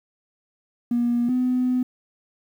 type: tone pair in turn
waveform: triangle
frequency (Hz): 239.3 / 251.8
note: A#3 / B3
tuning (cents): +46 / +34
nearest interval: minor second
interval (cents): 88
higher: second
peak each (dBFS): -15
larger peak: neither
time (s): 0.91-1.29 / 1.29-1.83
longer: second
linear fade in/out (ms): 5
effects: tanh soft clip ceiling -16 dBFS + 9-bit

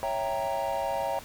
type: chord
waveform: triangle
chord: C# diminished seventh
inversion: none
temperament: equal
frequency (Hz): 554.4 / 659.3 / 784 / 932.3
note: C#5 / E5 / G5 / Bb5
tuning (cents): 0 / 0 / 0 / 0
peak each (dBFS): -31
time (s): 0.03-1.19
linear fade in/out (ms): 0
effects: pink hiss -46 dBFS RMS until 1.24 s

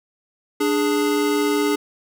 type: tone pair together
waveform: square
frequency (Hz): 294.5 / 415.3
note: D4 / G#4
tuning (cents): +5 / 0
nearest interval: tritone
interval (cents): 595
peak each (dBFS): -21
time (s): 0.6-1.76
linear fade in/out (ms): 10
effects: none

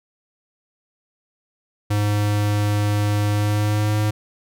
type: tone with pitch glide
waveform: square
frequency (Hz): 103.83 to 106.01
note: G#2 to G#2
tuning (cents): 0 to +36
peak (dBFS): -18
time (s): 1.9-4.11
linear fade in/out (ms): 10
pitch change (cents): +36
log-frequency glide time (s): 3.32-3.99
effects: none

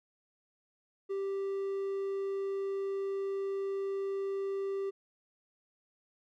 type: tone with hard clipping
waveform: triangle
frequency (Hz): 392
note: G4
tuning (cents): 0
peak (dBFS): -33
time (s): 1.09-4.91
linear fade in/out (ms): 20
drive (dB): 6
effects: none

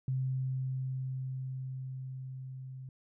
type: tone with level ramp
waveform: sine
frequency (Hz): 130.81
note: C3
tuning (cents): 0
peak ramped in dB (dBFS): -29 to -42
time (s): 0.08-2.89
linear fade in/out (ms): 2
effects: none

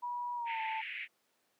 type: tone with pitch glide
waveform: sine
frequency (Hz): 970 to 884.4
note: B5 to A5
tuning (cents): -31 to +9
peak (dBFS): -35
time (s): 0.02-0.82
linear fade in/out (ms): 20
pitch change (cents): -160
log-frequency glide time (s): 0.35-0.61
type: band-pass noise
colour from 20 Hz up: white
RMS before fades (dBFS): -42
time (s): 0.45-1.08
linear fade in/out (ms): 50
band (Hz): 1900 to 2600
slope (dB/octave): 48
effects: pink hiss -75 dBFS RMS until 1.59 s + high-pass 300 Hz 12 dB/octave

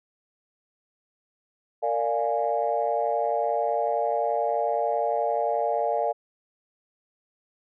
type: chord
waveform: sine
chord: Bb dominant seventh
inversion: none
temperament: equal with one note detuned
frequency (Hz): 460 / 587.3 / 698.5 / 830.6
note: Bb4 / D5 / F5 / Ab5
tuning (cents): -23 / 0 / 0 / 0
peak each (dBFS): -29 / -27 / -26 / -29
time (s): 1.82-6.13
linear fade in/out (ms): 20
effects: tanh soft clip ceiling -12 dBFS

